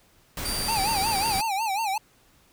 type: noise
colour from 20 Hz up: pink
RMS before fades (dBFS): -32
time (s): 0.37-1.41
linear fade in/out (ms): 2
type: tone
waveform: 25% pulse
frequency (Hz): 4687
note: D8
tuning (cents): -4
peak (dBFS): -24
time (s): 0.45-1.42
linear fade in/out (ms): 5
type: tone with vibrato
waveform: square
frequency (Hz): 835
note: G#5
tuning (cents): +9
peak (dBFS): -25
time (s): 0.68-1.98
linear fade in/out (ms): 5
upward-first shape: sine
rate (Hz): 5.5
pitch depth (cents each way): 160
effects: pink hiss -60 dBFS RMS until 2.52 s